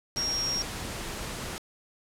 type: tone in noise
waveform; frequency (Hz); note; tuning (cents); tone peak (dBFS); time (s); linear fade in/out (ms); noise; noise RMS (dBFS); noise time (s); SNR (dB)
sine; 5588; F8; 0; -27; 0.17-0.62; 0; pink; -36; 0.16-1.58; +6
effects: low-pass 11000 Hz 12 dB/octave